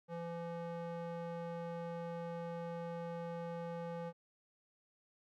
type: tone with band-pass filter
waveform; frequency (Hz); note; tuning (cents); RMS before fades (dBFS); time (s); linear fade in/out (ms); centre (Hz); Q
square; 169.4; E3; +48; -43; 0.08-4.13; 50; 570; 1.1
effects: none